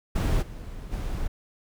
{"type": "noise with level steps", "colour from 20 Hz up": "brown", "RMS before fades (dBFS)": [-22, -38, -30], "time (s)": [0.15, 1.28], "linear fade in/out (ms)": 10, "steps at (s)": [0.41, 0.91], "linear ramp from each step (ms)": 20, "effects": []}